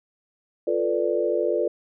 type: chord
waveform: sine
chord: B half-diminished seventh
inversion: second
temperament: equal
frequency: 349.2 / 440 / 493.9 / 587.3 Hz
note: F4 / A4 / B4 / D5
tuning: 0 / 0 / 0 / 0 cents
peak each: -26 dBFS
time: 0.67-1.68 s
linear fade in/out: 5 ms
effects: none